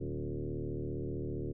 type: tone with frequency modulation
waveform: sine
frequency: 132 Hz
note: C3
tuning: 16 cents sharp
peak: -34 dBFS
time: 0-1.53 s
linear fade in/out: 20 ms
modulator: 75.3 Hz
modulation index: 4.1
effects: none